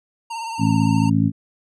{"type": "tone with vibrato", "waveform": "square", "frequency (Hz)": 911, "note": "A#5", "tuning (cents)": -40, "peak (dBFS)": -27, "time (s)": [0.3, 1.1], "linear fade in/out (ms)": 10, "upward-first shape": "sine", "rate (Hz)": 18, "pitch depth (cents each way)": 45}
{"type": "harmonic tone", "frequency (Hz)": 54.5, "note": "A1", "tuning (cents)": -16, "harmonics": [2, 3, 4, 5], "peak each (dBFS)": [-20, -20, -20, -20], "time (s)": [0.58, 1.32], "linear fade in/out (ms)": 50}
{"effects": ["resampled to 22050 Hz"]}